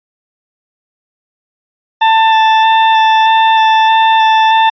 40% pulse tone with vibrato, 886 Hz, A5, 12 cents sharp, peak -5 dBFS, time 2.01-4.7 s, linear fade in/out 10 ms, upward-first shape square, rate 1.6 Hz, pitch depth 8 cents each way, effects resampled to 11025 Hz

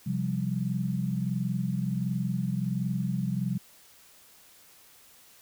sine chord, C suspended fourth, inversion none, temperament equal, 130.81 / 174.61 / 196 Hz, C3 / F3 / G3, 0 / 0 / 0 cents, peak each -31 dBFS, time 0.06-3.58 s, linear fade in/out 10 ms, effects white hiss -56 dBFS RMS until 5.41 s

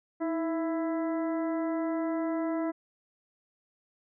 harmonic tone with a mistuned harmonic, 331.5 Hz, E4, 10 cents sharp, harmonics 1 / 2 / 3 / 4 / 5 / 6, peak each -29 / -34 / -41 / -44 / -50 / -49 dBFS, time 0.2-2.72 s, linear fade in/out 20 ms, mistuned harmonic 1, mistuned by -53 cents, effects none

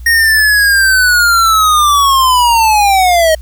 square linear sweep, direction down, 1864.7 to 622.3 Hz, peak -7 dBFS, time 0.06-3.35 s, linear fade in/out 5 ms, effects added 60 Hz sine -25 dBFS peak until 3.41 s + white hiss -48 dBFS RMS until 3.41 s

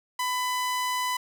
sawtooth tone, 1000 Hz, B5, 21 cents sharp, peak -22 dBFS, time 0.19-1.17 s, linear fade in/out 5 ms, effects none

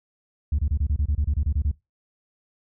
sine tone bursts, 73 Hz, D2, 10 cents flat, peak -17 dBFS, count 13, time 0.52-1.714 s, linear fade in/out 5 ms, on 66 ms, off 28 ms, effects noise-tail reverb RT60 0.2 s tail -21 dB re dry + tanh soft clip ceiling -17 dBFS

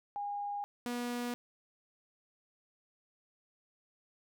sine / sawtooth tone pair in turn, 815 / 242.3 Hz, G#5 / B3, -33 / -33 cents, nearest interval octave + major sixth, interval 2100 cents, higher first, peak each -35 / -31 dBFS, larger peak second, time 0.16-0.64 / 0.86-1.34 s, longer neither, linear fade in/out 0 ms, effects none

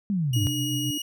sine exponential sweep, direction down, 210 to 93.3 Hz, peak -22 dBFS, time 0.1-0.47 s, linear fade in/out 0 ms
sine tone with tremolo, 129 Hz, C3, 24 cents flat, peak -26 dBFS, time 0.31-0.91 s, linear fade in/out 5 ms, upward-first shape sine, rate 7.4 Hz, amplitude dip 50%
sawtooth tone, 2890 Hz, F#7, 41 cents flat, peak -26 dBFS, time 0.33-1.02 s, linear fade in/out 5 ms
sine tone with vibrato, 297.4 Hz, D4, 22 cents sharp, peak -29 dBFS, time 0.36-0.98 s, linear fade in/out 5 ms, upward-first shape sine, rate 6.6 Hz, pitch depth 22 cents each way
effects none

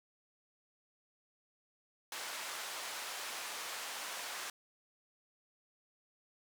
pink band-pass noise, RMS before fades -43 dBFS, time 2.12-4.5 s, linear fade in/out 2 ms, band 830 to 11000 Hz, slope 12 dB/octave, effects none

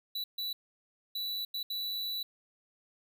square tone bursts at uneven times, 3951 Hz, B7, in tune, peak -34 dBFS, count 5, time 0.15-0.24 / 0.38-0.53 / 1.15-1.45 / 1.54-1.63 / 1.7-2.23 s, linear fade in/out 5 ms, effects none

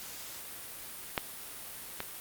clicks, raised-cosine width 0.3 ms, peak -12 / -18 dBFS, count 2, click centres 1.178 / 2.004 s, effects white hiss -44 dBFS RMS until 2.2 s + Opus 48 kbps

